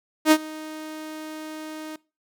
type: tone with ADSR envelope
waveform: sawtooth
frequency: 311.1 Hz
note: D#4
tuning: in tune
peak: -7 dBFS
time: 0.25-1.96 s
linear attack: 64 ms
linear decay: 59 ms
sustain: -23 dB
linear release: 3 ms
effects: noise-tail reverb RT60 0.3 s tail -22 dB re dry